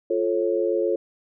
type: chord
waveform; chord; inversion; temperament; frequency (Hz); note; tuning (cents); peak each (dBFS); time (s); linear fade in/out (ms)
sine; F augmented; none; just; 349.2 / 436.5 / 545.7; F4 / A4 / C#5; 0 / -14 / -27; -24 / -24 / -25; 0.1-0.96; 5
effects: none